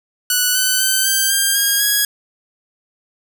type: tone with pitch steps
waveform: 5% pulse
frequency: 1480 / 1508.5 / 1537.5 / 1567.1 / 1597.3 / 1628 / 1659.3 Hz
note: F#6 / F#6 / G6 / G6 / G6 / G#6 / G#6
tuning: 0 / +33 / -34 / -1 / +32 / -35 / -2 cents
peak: -3 dBFS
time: 0.3-2.05 s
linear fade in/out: 2 ms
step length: 250 ms
effects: none